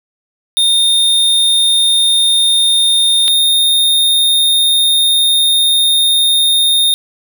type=tone pair in turn; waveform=square; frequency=3650 / 3671 Hz; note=A#7 / A#7; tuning=-37 / -27 cents; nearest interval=unison; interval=10 cents; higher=second; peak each=-9 dBFS; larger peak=neither; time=0.57-3.28 / 3.28-6.94 s; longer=second; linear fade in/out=0 ms; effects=none